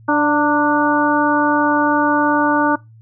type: harmonic tone with a mistuned harmonic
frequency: 293.7 Hz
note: D4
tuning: in tune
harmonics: 1 / 2 / 3 / 4 / 5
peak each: -16 / -21 / -17 / -21 / -20 dBFS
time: 0.08-2.76 s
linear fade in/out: 10 ms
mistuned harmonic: 3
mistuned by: +38 cents
effects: noise-tail reverb RT60 0.2 s tail -21 dB re dry + added 112 Hz sine -41 dBFS peak until 3.01 s